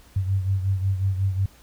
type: beating tone pair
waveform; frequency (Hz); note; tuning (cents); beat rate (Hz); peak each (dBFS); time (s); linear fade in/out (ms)
sine; 95.5 / 101; G2 / G#2; -45 / -48; 5.5; -21 / -28; 0.16-1.46; 5
effects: added 60 Hz sine -53 dBFS peak until 1.62 s + pink hiss -54 dBFS RMS until 1.62 s